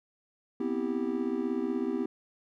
triangle chord, C major seventh, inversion third, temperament just, 245.3 / 261.6 / 327 / 392.4 Hz, B3 / C4 / E4 / G4, -12 / 0 / -14 / +2 cents, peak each -32 dBFS, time 0.6-2.06 s, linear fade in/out 5 ms, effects none

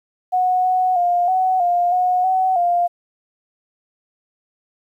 sine tone with pitch steps, 734 / 739 / 705 / 747 / 704 / 728 / 751 / 700 Hz, F#5 / F#5 / F5 / F#5 / F5 / F#5 / F#5 / F5, -14 / -2 / +16 / +16 / +14 / -28 / +26 / +4 cents, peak -14 dBFS, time 0.32-2.88 s, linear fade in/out 20 ms, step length 320 ms, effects 9-bit

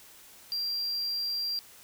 triangle tone, 4743 Hz, D8, 16 cents sharp, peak -28 dBFS, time 0.52-1.59 s, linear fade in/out 0 ms, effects white hiss -53 dBFS RMS until 1.83 s

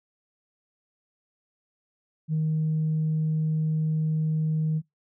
sine tone, 156.6 Hz, D#3, 11 cents sharp, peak -21 dBFS, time 2.28-4.82 s, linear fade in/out 50 ms, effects noise-tail reverb RT60 0.2 s tail -26 dB re dry + tanh soft clip ceiling -19 dBFS

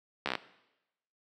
slowing click train, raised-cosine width 0.3 ms, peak -14 dBFS, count 7, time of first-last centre 0.26-0.353 s, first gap 14 ms, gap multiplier 1.04, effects noise-tail reverb RT60 0.9 s tail -17 dB re dry + high-pass 200 Hz 12 dB/octave

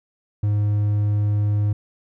triangle tone, 103.83 Hz, G#2, in tune, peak -15 dBFS, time 0.43-1.73 s, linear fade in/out 5 ms, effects none

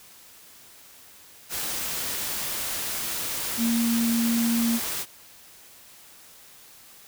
sine tone in noise, 231.9 Hz, A#3, 9 cents flat, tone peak -21 dBFS, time 3.57-4.8 s, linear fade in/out 50 ms, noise white, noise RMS -30 dBFS, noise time 1.49-5.06 s, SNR +6 dB, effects white hiss -50 dBFS RMS until 7.07 s

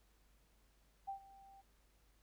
sine tone with ADSR envelope, 784 Hz, G5, in tune, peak -39 dBFS, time 1.07-1.62 s, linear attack 20 ms, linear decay 99 ms, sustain -19 dB, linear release 20 ms, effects added 50 Hz sine -70 dBFS peak until 2.22 s + pink hiss -75 dBFS RMS until 2.22 s

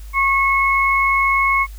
sine tone pair together, 1093 / 2186 Hz, C#6 / C#7, -25 / -25 cents, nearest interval octave, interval 1200 cents, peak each -16 dBFS, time 0.13-1.67 s, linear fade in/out 50 ms, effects added 51 Hz sine -31 dBFS peak until 1.78 s + white hiss -48 dBFS RMS until 1.78 s

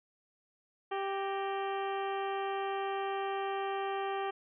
harmonic tone with a mistuned harmonic, 392 Hz, G4, in tune, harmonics 1 / 2 / 3 / 4 / 5 / 6 / 7 / 8, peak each -36 / -36 / -41 / -48 / -47 / -50 / -51 / -50 dBFS, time 0.91-4.31 s, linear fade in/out 10 ms, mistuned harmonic 5, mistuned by -81 cents, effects none

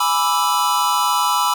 square chord, E dominant seventh, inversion first, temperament equal, 830.6 / 987.8 / 1174.7 / 1318.5 Hz, G#5 / B5 / D6 / E6, 0 / 0 / 0 / 0 cents, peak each -25 / -19 / -24 / -22 dBFS, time 0-1.54 s, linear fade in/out 5 ms, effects none

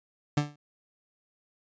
30% pulse tone with exponential decay, 146.83 Hz, D3, in tune, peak -18 dBFS, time 0.37-0.56 s, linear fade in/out 5 ms, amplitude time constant 41 ms, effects resampled to 16000 Hz

